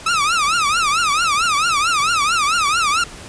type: tone with vibrato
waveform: sawtooth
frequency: 1267 Hz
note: D#6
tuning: 31 cents sharp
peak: -11 dBFS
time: 0.06-3.04 s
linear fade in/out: 5 ms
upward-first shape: triangle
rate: 4.5 Hz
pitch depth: 220 cents each way
effects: pink hiss -36 dBFS RMS until 3.28 s + resampled to 22050 Hz